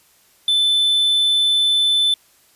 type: tone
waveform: triangle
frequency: 3520 Hz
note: A7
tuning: in tune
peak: -12 dBFS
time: 0.48-2.14 s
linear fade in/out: 2 ms
effects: white hiss -55 dBFS RMS until 2.55 s + resampled to 32000 Hz